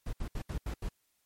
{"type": "noise bursts at uneven times", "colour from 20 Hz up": "brown", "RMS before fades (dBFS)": -35, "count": 6, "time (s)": [[0.06, 0.13], [0.2, 0.28], [0.35, 0.42], [0.49, 0.58], [0.66, 0.74], [0.82, 0.89]], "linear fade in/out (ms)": 5, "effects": ["white hiss -75 dBFS RMS until 1.25 s", "MP3 64 kbps"]}